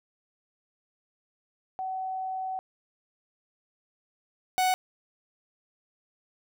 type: tone pair in turn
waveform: sine / 45% pulse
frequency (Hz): 755 / 742.5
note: F#5 / F#5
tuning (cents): +35 / +6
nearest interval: unison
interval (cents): 29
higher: first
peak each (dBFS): -30 / -22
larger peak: second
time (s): 1.79-2.59 / 4.58-4.74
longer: first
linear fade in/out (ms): 0
effects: none